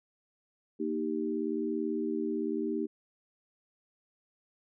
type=chord; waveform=sine; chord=Eb major; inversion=second; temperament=equal; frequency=233.1 / 311.1 / 392 Hz; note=Bb3 / Eb4 / G4; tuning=0 / 0 / 0 cents; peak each=-35 / -33 / -34 dBFS; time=0.79-2.87 s; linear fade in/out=20 ms; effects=none